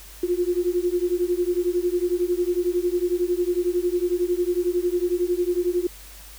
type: beating tone pair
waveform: sine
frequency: 349.2 / 360.2 Hz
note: F4 / F#4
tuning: 0 / -46 cents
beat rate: 11 Hz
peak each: -23 dBFS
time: 0.23-5.87 s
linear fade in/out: 5 ms
effects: added 50 Hz sine -44 dBFS peak until 6.38 s + white hiss -45 dBFS RMS until 6.38 s